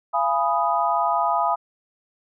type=chord; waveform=sine; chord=F half-diminished seventh; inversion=none; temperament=equal with one note detuned; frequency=685.3 / 830.6 / 987.8 / 1244.5 Hz; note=F5 / Ab5 / Cb6 / Eb6; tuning=-33 / 0 / 0 / 0 cents; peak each=-24 dBFS; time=0.13-1.56 s; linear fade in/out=20 ms; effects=none